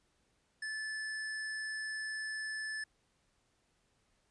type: tone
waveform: square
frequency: 1742 Hz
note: A6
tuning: 18 cents flat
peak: -38 dBFS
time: 0.62-2.84 s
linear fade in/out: 5 ms
effects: pink hiss -75 dBFS RMS until 4.3 s + resampled to 22050 Hz